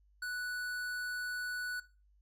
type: tone with tanh clipping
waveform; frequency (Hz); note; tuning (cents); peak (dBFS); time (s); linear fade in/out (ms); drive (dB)
sine; 1480; F#6; 0; -38; 0.22-1.8; 5; 18
effects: noise-tail reverb RT60 0.3 s tail -17 dB re dry + added 50 Hz sine -64 dBFS peak until 2.21 s